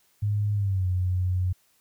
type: tone with pitch glide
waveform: sine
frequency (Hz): 103.7 to 91.33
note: G#2 to F#2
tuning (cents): -2 to -22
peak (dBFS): -22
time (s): 0.22-1.53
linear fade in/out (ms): 10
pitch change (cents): -220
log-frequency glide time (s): 0.54-0.87
effects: white hiss -65 dBFS RMS until 1.8 s